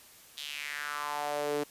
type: tone with high-pass filter sweep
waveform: sawtooth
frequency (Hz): 146.83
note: D3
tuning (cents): 0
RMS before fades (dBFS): -35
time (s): 0.37-1.64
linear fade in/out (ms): 10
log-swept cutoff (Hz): 3600 to 360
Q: 3.6
effects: white hiss -55 dBFS RMS until 1.7 s + resampled to 32000 Hz